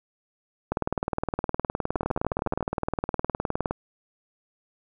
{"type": "two click trains", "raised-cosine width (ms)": 1, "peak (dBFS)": [-11, -15], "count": [59, 10], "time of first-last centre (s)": [[0.72, 3.71], [1.96, 2.607]], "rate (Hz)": [19.4, 13.9], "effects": []}